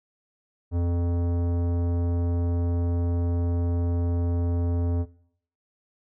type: tone with tanh clipping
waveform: sine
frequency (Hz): 86.3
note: F2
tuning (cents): -20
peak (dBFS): -24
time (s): 0.71-5.06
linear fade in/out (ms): 50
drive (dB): 16
effects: noise-tail reverb RT60 0.6 s tail -17 dB re dry